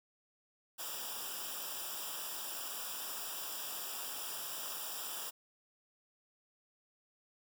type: noise with comb filter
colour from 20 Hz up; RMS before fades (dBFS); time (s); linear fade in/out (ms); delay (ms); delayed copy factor
white; -42; 0.78-5.31; 20; 0.47; -0.9
effects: none